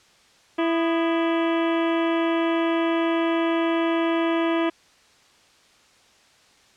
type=harmonic tone with a mistuned harmonic; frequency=331.7 Hz; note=E4; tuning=11 cents sharp; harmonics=1 / 2 / 3 / 4 / 5 / 6 / 7 / 8 / 9 / 10; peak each=-21 / -27 / -31 / -33 / -35 / -37 / -38 / -39 / -40 / -41 dBFS; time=0.58-4.7 s; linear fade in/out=10 ms; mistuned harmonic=4; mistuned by=-120 cents; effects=white hiss -56 dBFS RMS until 6.76 s + low-pass 6000 Hz 12 dB/octave